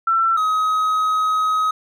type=tone pair in turn; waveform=sine / triangle; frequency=1342 / 1266.7 Hz; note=E6 / D#6; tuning=+31 / +31 cents; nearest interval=minor second; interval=100 cents; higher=first; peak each=-14 dBFS; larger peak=neither; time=0.07-0.37 / 0.37-1.71 s; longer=second; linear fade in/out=5 ms; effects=none